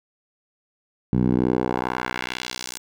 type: tone with band-pass filter sweep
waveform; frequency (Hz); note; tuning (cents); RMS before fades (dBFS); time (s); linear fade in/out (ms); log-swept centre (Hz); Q
10% pulse; 62.2; B1; +13; -24; 1.13-2.78; 0; 160 to 8100; 1.2
effects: none